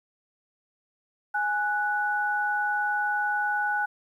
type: tone pair together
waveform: sine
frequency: 830.6 / 1480 Hz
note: G#5 / F#6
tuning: 0 / 0 cents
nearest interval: minor seventh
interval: 1000 cents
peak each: -27 / -26 dBFS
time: 1.34-3.86 s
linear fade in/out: 10 ms
effects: 10-bit